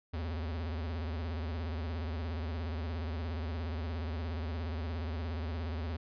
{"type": "tone with vibrato", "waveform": "square", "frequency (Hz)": 81, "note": "E2", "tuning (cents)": -30, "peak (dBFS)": -35, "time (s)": [0.13, 5.97], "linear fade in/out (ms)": 10, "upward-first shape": "sine", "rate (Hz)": 17, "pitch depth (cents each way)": 150, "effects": ["resampled to 11025 Hz"]}